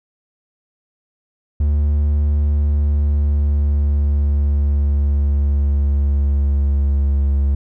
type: tone with pitch glide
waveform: triangle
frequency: 73.42 to 69.7 Hz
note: D2 to C#2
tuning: 0 to +10 cents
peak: -11 dBFS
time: 1.6-7.55 s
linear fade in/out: 5 ms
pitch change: -90 cents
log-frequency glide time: 2.24-7.35 s
effects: none